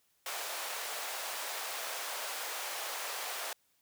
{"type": "high-pass noise", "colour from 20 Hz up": "pink", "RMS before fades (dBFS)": -39, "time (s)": [0.26, 3.53], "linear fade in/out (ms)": 2, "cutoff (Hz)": 570, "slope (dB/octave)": 24, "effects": ["white hiss -73 dBFS RMS until 3.81 s"]}